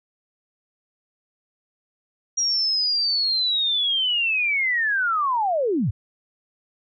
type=linear sweep; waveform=sine; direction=down; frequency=5710 to 77.78 Hz; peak=-19 dBFS; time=2.37-5.91 s; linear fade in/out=10 ms; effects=none

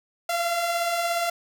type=beating tone pair; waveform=sawtooth; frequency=670 / 687 Hz; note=E5 / F5; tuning=+28 / -29 cents; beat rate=17 Hz; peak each=-29 / -20 dBFS; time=0.29-1.3 s; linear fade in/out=5 ms; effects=none

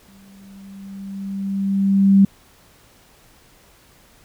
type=tone with exponential growth; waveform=sine; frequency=196 Hz; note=G3; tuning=in tune; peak=-7 dBFS; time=0.08-2.25 s; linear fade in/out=5 ms; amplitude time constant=470 ms; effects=pink hiss -52 dBFS RMS until 4.24 s

